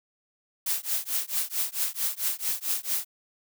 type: noise with tremolo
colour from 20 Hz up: blue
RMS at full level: -25 dBFS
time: 0.66-3.05 s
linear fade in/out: 5 ms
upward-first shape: triangle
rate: 4.5 Hz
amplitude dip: 100%
effects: none